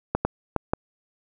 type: clicks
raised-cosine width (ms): 1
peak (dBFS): -7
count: 4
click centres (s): 0.15 / 0.25 / 0.563 / 0.735
effects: none